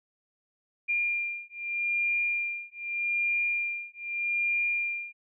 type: beating tone pair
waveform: sine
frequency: 2400 / 2400.82 Hz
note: D7 / D7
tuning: +37 / +38 cents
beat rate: 0.82 Hz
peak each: -30 dBFS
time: 0.88-5.13 s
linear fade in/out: 20 ms
effects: none